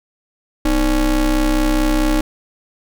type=ring-modulated tone; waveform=square; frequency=137.7 Hz; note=C#3; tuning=11 cents flat; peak=-11 dBFS; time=0.65-2.21 s; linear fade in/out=5 ms; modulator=170 Hz; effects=none